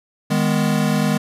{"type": "chord", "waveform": "square", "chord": "G# minor", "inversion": "second", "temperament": "equal with one note detuned", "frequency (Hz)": [155.56, 205.4, 246.9], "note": ["D#3", "G#3", "B3"], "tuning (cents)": [0, -19, 0], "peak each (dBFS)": [-21, -20, -23], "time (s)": [0.3, 1.18], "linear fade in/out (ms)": 10, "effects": ["resampled to 32000 Hz"]}